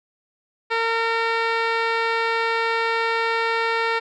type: tone with low-pass filter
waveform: 15% pulse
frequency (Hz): 456.6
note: A#4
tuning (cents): -36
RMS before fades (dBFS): -22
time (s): 0.7-4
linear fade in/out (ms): 20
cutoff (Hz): 3000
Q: 3.4
effects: none